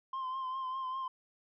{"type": "tone with vibrato", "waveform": "sine", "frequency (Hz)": 1045, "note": "C6", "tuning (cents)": -2, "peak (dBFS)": -32, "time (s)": [0.13, 1.08], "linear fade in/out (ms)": 5, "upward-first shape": "triangle", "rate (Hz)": 5, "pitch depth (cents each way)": 45, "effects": ["tanh soft clip ceiling -34 dBFS"]}